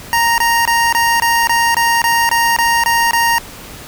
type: tone bursts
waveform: 25% pulse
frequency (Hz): 931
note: A#5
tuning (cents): -2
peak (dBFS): -7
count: 12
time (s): 0.13-3.383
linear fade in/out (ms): 0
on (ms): 250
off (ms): 23
effects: pink hiss -33 dBFS RMS until 3.87 s